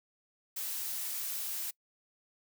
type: noise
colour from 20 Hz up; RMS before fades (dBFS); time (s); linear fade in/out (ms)
blue; -37; 0.56-1.71; 10
effects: noise-tail reverb RT60 0.1 s tail -24 dB re dry